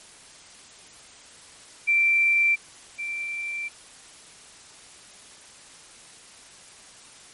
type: tone pair in turn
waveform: sine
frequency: 2349 / 2349 Hz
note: D7 / D7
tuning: 0 / 0 cents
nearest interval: unison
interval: 0 cents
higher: neither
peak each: -17 / -28 dBFS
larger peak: first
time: 1.87-2.56 / 2.98-3.69 s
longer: second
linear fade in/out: 20 ms
effects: white hiss -48 dBFS RMS until 7.33 s + MP3 48 kbps